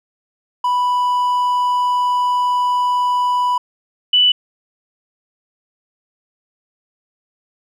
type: tone pair in turn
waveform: triangle / sine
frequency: 987.8 / 2975 Hz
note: B5 / F#7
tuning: 0 / +9 cents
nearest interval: octave + perfect fifth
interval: 1909 cents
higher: second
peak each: -12 / -9 dBFS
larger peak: second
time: 0.64-3.58 / 4.13-4.32 s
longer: first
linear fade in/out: 5 ms
effects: none